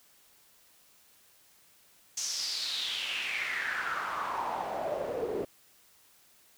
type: noise with band-pass filter sweep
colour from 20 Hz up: pink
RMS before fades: -34 dBFS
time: 2.17-5.45 s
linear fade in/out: 5 ms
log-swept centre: 6300 to 390 Hz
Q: 5.1
effects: white hiss -62 dBFS RMS until 6.57 s